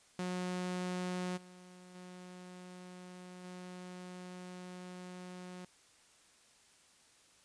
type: tone with level steps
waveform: sawtooth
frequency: 181.2 Hz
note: F#3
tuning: 36 cents flat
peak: -32 / -50 / -45 / -42 dBFS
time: 0.19-5.65 s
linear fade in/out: 2 ms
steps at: 1.36 / 1.94 / 3.43 s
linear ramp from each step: 20 ms
effects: white hiss -65 dBFS RMS until 7.44 s + resampled to 22050 Hz